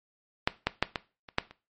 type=clicks; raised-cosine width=0.3 ms; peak=-6 / -8 / -6 / -13 / -28 / -7 / -30 dBFS; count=7; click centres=0.475 / 0.67 / 0.826 / 0.958 / 1.288 / 1.384 / 1.51 s; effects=noise-tail reverb RT60 0.3 s tail -17 dB re dry + MP3 32 kbps